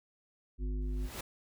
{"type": "harmonic tone", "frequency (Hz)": 51.1, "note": "G#1", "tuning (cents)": -27, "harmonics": [1, 3, 5, 7], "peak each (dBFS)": [-32, -49, -45, -50], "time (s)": [0.58, 1.1], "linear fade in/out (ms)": 50}
{"type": "noise with exponential growth", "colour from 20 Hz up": "pink", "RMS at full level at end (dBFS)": -38, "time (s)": [0.81, 1.21], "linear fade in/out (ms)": 5, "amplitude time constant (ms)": 86}
{"effects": []}